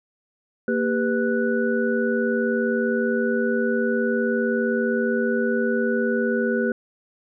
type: tone cluster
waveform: sine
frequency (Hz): 232.8 / 397.8 / 497.3 / 1477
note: A#3 / G4 / B4 / F#6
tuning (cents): -2 / +25 / +12 / -3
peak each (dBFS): -23 / -25 / -25 / -28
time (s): 0.68-6.72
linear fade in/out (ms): 2
effects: none